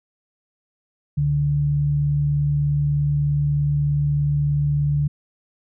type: tone pair together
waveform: sine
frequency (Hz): 68.27 / 145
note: C#2 / D3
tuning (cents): -26 / -22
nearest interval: octave + minor second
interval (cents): 1304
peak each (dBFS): -29 / -17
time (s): 1.17-5.08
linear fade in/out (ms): 10
effects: none